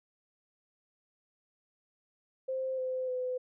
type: tone with pitch steps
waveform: sine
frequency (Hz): 523.3 / 514.3 / 505.5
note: C5 / C5 / B4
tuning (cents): 0 / -30 / +40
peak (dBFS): -31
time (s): 2.48-3.38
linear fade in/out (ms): 10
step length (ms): 300
effects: none